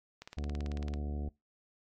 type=click train; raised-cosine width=0.2 ms; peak=-28 dBFS; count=14; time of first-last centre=0.22-0.938 s; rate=18.1 Hz
type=harmonic tone; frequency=72.9 Hz; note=D2; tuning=12 cents flat; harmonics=1 / 2 / 3 / 4 / 5 / 6 / 7 / 8 / 9 / 10; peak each=-35 / -46 / -44 / -47 / -51 / -53 / -57 / -58 / -59 / -55 dBFS; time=0.37-1.29 s; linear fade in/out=5 ms
effects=noise-tail reverb RT60 0.2 s tail -22 dB re dry + AAC 64 kbps